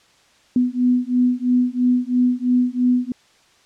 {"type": "beating tone pair", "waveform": "sine", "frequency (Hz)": [246.9, 249.9], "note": ["B3", "B3"], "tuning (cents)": [0, 21], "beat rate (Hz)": 3, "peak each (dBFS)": -18, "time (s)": [0.56, 3.12], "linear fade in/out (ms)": 2, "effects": ["white hiss -55 dBFS RMS until 3.65 s", "low-pass 6000 Hz 12 dB/octave"]}